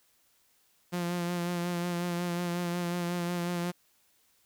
sawtooth tone with vibrato, 174.61 Hz, F3, in tune, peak -26 dBFS, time 0.92-3.72 s, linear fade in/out 20 ms, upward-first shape sine, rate 5.5 Hz, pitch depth 27 cents each way, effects white hiss -68 dBFS RMS until 4.45 s

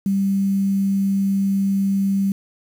sine tone with quantisation, 196 Hz, G3, in tune, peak -16 dBFS, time 0.06-2.32 s, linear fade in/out 2 ms, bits 7, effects none

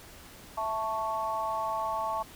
sine chord, A major, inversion second, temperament equal, 659.3 / 880 / 1108.7 Hz, E5 / A5 / C#6, 0 / 0 / 0 cents, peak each -35 / -32 / -33 dBFS, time 0.57-2.23 s, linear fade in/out 10 ms, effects pink hiss -50 dBFS RMS until 2.35 s

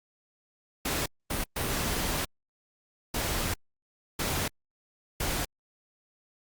pink noise bursts at uneven times, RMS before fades -30 dBFS, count 6, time 0.85-1.06 / 1.3-1.44 / 1.56-2.25 / 3.14-3.54 / 4.19-4.48 / 5.2-5.45 s, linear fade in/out 5 ms, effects Opus 48 kbps

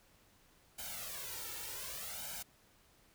white noise with flanger, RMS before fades -44 dBFS, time 0.78-2.43 s, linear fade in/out 10 ms, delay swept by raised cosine 1.3 to 2.25 ms, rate 0.66 Hz, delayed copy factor +0.95, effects pink hiss -67 dBFS RMS until 3.14 s

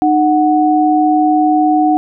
sine tone pair together, 306.1 / 739.5 Hz, D#4 / F#5, -28 / -1 cents, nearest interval octave + minor third, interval 1527 cents, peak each -11 dBFS, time 0.02-1.97 s, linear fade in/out 0 ms, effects none

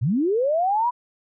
sine linear sweep, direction up, 98 to 998 Hz, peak -18 dBFS, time 0.01-0.91 s, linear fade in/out 20 ms, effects none

